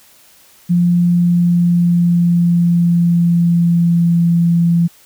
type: tone with pitch glide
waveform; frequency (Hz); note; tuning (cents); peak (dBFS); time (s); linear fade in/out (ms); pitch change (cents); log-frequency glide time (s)
sine; 174.61 to 170.03; F3 to F3; 0 to -46; -9; 0.69-4.88; 20; -46; 0.95-4.24
effects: white hiss -47 dBFS RMS until 5.05 s